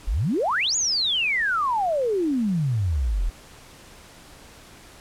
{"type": "exponential two-way sweep", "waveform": "sine", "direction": "up then down", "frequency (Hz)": [37.09, 7030, 37.09], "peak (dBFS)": -20, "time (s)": [0.07, 3.3], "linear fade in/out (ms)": 10, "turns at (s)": 0.76, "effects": ["pink hiss -47 dBFS RMS until 5 s", "low-pass 11000 Hz 12 dB/octave"]}